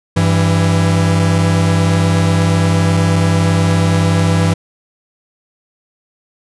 45% pulse tone pair together, 98 / 166.15 Hz, G2 / E3, 0 / +14 cents, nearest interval major sixth, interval 914 cents, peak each -13 dBFS, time 0.16-4.54 s, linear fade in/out 10 ms, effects resampled to 24000 Hz

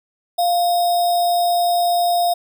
sine tone with sample-and-hold, 698.5 Hz, F5, in tune, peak -14 dBFS, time 0.38-2.34 s, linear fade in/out 10 ms, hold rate 4410 Hz, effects none

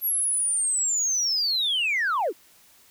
sine linear sweep, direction down, 11700 to 282.6 Hz, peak -20 dBFS, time 0.01-2.33 s, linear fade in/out 50 ms, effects tanh soft clip ceiling -19 dBFS + white hiss -56 dBFS RMS until 2.9 s

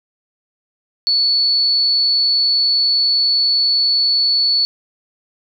sine tone, 4435 Hz, C#8, in tune, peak -12 dBFS, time 1.07-4.65 s, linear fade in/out 0 ms, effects none

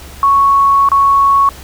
sine tone with dropouts, 1108.7 Hz, C#6, in tune, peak -6 dBFS, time 0.23-1.49 s, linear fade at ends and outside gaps 1 ms, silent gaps 0.888-0.917 s, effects added 69 Hz sine -34 dBFS peak until 1.63 s + pink hiss -35 dBFS RMS until 1.63 s

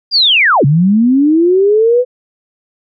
sine linear two-way sweep, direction down then up, 4927 to 133.1 to 506 Hz, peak -6 dBFS, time 0.11-2.05 s, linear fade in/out 50 ms, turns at 0.65 s, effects none

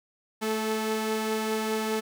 sawtooth tone pair together, 220 / 435.1 Hz, A3 / A4, 0 / -19 cents, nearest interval octave, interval 1181 cents, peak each -26 / -25 dBFS, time 0.41-2.01 s, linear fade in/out 20 ms, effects none

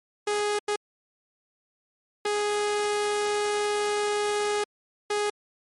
sawtooth tone bursts at uneven times, 415.3 Hz, G#4, in tune, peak -20 dBFS, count 4, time 0.27-0.59 / 0.68-0.76 / 2.25-4.64 / 5.1-5.3 s, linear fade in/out 5 ms, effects MP3 48 kbps

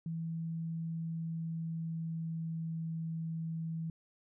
sine tone with pitch glide, 164.1 to 162.87 Hz, E3 to E3, -8 to -21 cents, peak -35 dBFS, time 0.06-3.9 s, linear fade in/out 2 ms, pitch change -13 cents, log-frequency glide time 0.95-2.91 s, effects none

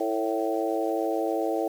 harmonic tone with a mistuned harmonic, 110 Hz, A2, in tune, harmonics 3 / 4 / 5 / 6 / 7, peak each -29 / -30 / -31 / -32 / -32 dBFS, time 0-1.68 s, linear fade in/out 5 ms, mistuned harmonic 4, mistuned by +27 cents, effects 8-bit

